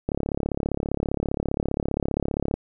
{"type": "click train", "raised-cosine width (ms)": 2, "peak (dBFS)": -11, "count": 87, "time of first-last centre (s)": [0.09, 2.54], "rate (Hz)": 35.1, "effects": []}